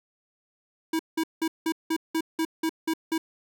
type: tone bursts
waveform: square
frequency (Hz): 322.6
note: E4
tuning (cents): -37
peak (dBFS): -24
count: 10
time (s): 0.93-3.18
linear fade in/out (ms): 5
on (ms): 63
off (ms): 180
effects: none